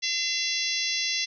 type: harmonic tone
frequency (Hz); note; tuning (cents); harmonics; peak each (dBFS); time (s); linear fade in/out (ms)
681; F5; -44; 3 / 4 / 5 / 6 / 7 / 8 / 9; -33 / -33 / -33 / -33 / -33 / -33 / -33; 0.02-1.26; 20
effects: none